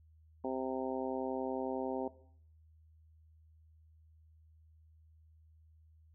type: harmonic tone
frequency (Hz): 130.81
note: C3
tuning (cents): 0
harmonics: 2 / 3 / 4 / 5 / 6 / 7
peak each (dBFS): -39 / -40 / -41 / -43 / -44 / -45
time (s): 0.44-2.08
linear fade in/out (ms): 5
effects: noise-tail reverb RT60 0.6 s tail -17 dB re dry + added 79 Hz sine -60 dBFS peak until 6.14 s